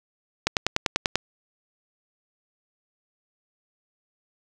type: click train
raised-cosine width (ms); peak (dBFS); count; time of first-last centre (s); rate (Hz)
0.2; -3; 8; 0.47-1.156; 10.2
effects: none